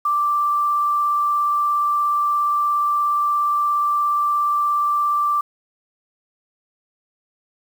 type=tone with vibrato; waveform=sine; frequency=1174.7 Hz; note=D6; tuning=in tune; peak=-16 dBFS; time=0.05-5.41 s; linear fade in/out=5 ms; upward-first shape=triangle; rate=17 Hz; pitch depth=8 cents each way; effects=7-bit